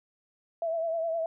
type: tone with vibrato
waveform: sine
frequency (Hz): 659.3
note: E5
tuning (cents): 0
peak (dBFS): -27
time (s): 0.62-1.26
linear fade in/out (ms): 2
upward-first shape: triangle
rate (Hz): 9.7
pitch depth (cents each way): 55
effects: none

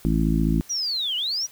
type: harmonic tone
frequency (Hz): 54.7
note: A1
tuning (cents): -9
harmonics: 1 / 2 / 3 / 4 / 5 / 6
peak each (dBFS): -23 / -35 / -23 / -25 / -26 / -29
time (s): 0.05-0.61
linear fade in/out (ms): 0
type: linear two-way sweep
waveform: sine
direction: down then up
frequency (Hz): 5920 to 2840 to 5920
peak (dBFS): -23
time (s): 0.69-1.47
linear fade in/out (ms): 20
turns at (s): 1.16
effects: white hiss -50 dBFS RMS until 1.51 s

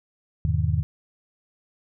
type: chord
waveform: sine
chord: E major seventh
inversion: none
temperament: just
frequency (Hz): 82.41 / 103.01 / 123.61 / 154.51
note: E2 / G#2 / B2 / D#3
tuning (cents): 0 / -14 / +2 / -12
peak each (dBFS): -24 / -25 / -28 / -26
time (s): 0.45-0.83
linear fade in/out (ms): 0
effects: none

